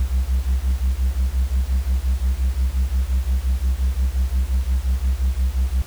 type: beating tone pair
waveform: sine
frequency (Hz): 61.5 / 67.2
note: B1 / C2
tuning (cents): -7 / +47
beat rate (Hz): 5.7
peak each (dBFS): -18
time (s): 0-5.82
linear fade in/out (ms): 5
effects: tanh soft clip ceiling -14 dBFS + pink hiss -41 dBFS RMS until 5.86 s